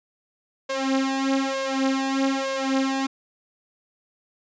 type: tone with flanger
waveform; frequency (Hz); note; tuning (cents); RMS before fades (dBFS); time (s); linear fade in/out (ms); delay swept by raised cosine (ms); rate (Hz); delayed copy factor
sawtooth; 268.7; C4; +46; -24; 0.69-3.07; 10; 1.8 to 4.9; 1.1; +0.85
effects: resampled to 16000 Hz